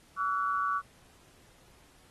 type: tone cluster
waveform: sine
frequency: 1141 / 1336 / 1464 Hz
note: C#6 / E6 / F#6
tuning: +50 / +23 / -19 cents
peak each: -29 / -34 / -35 dBFS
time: 0.16-0.82 s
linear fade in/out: 50 ms
effects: pink hiss -61 dBFS RMS until 2.1 s + AAC 32 kbps